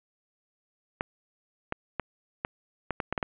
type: clicks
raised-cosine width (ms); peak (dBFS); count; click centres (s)
0.5; -13; 9; 1.009 / 1.724 / 1.997 / 2.449 / 2.907 / 3.002 / 3.126 / 3.178 / 3.228
effects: resampled to 8000 Hz + 7-bit